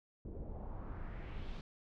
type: noise with low-pass filter sweep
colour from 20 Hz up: brown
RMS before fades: -44 dBFS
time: 0.25-1.61 s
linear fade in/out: 2 ms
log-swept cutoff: 420 to 4400 Hz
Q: 1.9
effects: none